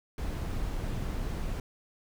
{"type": "noise", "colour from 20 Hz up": "brown", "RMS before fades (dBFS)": -33, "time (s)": [0.18, 1.6], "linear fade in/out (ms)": 2, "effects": []}